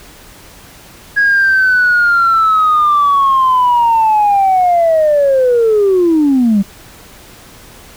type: linear sweep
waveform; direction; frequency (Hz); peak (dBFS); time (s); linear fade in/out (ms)
sine; down; 1657 to 190; -6; 1.16-6.63; 20
effects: tanh soft clip ceiling -4 dBFS + pink hiss -38 dBFS RMS until 7.96 s